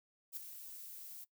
violet noise with ADSR envelope, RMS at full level -41 dBFS, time 0.32-1.25 s, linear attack 49 ms, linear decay 5 ms, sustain -9 dB, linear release 18 ms, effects noise-tail reverb RT60 0.1 s tail -19 dB re dry

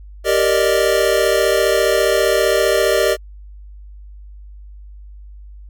square chord, Eb major seventh, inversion first, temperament equal, 392 / 466.2 / 587.3 / 622.3 Hz, G4 / Bb4 / D5 / Eb5, 0 / 0 / 0 / 0 cents, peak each -19 dBFS, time 0.24-3.17 s, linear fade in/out 50 ms, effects added 50 Hz sine -34 dBFS peak until 5.69 s + MP3 96 kbps

